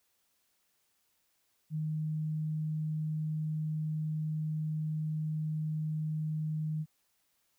sine tone, 155.1 Hz, D#3, 5 cents flat, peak -31 dBFS, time 1.7-6.86 s, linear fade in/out 50 ms, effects white hiss -75 dBFS RMS until 7.58 s

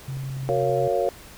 sine tone with pitch glide, 134.1 to 131.95 Hz, C3 to C3, +43 to +15 cents, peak -28 dBFS, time 0.08-0.88 s, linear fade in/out 5 ms, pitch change -28 cents, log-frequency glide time 0.32-0.51 s
click train, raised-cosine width 3 ms, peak -30 dBFS, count 9, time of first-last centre 0.17-0.696 s, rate 15.2 Hz
sine chord, Gb major seventh, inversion none, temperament just, 370 / 462.5 / 555 / 693.7 Hz, Gb4 / Bb4 / Db5 / F5, 0 / -14 / +2 / -12 cents, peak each -28 / -25 / -24 / -26 dBFS, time 0.49-1.09 s, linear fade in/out 0 ms
effects pink hiss -45 dBFS RMS until 1.37 s

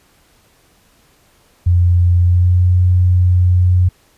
sine tone with pitch glide, 88 to 90.11 Hz, F2 to F#2, +14 to -45 cents, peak -8 dBFS, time 1.66-3.89 s, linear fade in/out 10 ms, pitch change +41 cents, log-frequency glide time 2.2-2.61 s, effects pink hiss -53 dBFS RMS until 4.17 s + resampled to 32000 Hz

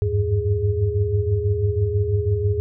sine tone cluster, 81.5 / 97.5 / 103.6 / 414.1 Hz, E2 / G2 / G#2 / G#4, -19 / -9 / -4 / -5 cents, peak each -26 / -22 / -22 / -24 dBFS, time 0.02-2.6 s, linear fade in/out 0 ms, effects none

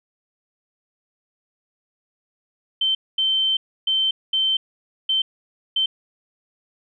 sine tone bursts at uneven times, 3100 Hz, G7, 20 cents flat, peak -17 dBFS, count 6, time 2.81-2.95 / 3.18-3.57 / 3.87-4.11 / 4.33-4.57 / 5.09-5.22 / 5.76-5.86 s, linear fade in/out 5 ms, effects none

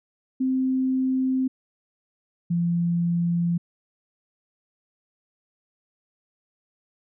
sine tone pair in turn, 260.6 / 171.49 Hz, C4 / F3, -7 / -31 cents, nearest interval perfect fifth, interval 724 cents, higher first, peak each -20 dBFS, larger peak neither, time 0.4-1.48 / 2.5-3.58 s, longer neither, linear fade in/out 10 ms, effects none

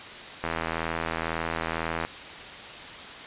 click train, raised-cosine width 0.5 ms, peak -13 dBFS, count 133, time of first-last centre 0.44-2.05 s, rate 82 Hz, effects white hiss -40 dBFS RMS until 3.26 s + resampled to 8000 Hz

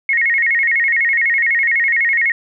sine tone with vibrato, 2016 Hz, B6, 35 cents sharp, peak -12 dBFS, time 0.09-2.32 s, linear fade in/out 2 ms, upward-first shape square, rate 12 Hz, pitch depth 130 cents each way, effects none

